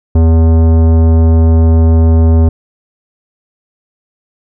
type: tone with tanh clipping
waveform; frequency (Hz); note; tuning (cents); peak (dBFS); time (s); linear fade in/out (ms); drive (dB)
sine; 81.5; E2; -19; -6; 0.15-2.49; 5; 16
effects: none